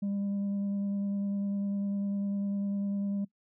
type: tone with vibrato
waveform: sine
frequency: 200 Hz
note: G3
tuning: 35 cents sharp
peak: -26 dBFS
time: 0.02-3.25 s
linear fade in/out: 10 ms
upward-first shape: square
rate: 10 Hz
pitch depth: 9 cents each way
effects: noise-tail reverb RT60 0.1 s tail -22 dB re dry + tanh soft clip ceiling -28 dBFS